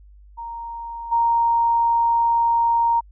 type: tone with level steps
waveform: sine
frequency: 931 Hz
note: A#5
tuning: 2 cents flat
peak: -29 / -15 dBFS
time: 0.37-3.01 s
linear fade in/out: 20 ms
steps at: 1.11 s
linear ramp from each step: 20 ms
effects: added 50 Hz sine -44 dBFS peak until 3.11 s